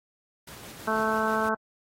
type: noise with tremolo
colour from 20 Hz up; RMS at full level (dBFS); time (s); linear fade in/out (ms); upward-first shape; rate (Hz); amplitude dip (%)
pink; -43; 0.47-1.49; 5; square; 6.2; 25
type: harmonic tone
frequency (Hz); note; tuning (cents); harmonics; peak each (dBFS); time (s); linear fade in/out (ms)
219.3; A3; -6; 1 / 2 / 3 / 4 / 5 / 6 / 7; -31 / -31 / -31 / -31 / -31 / -31 / -31; 0.87-1.55; 10
effects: high-pass 80 Hz 12 dB/octave + AAC 48 kbps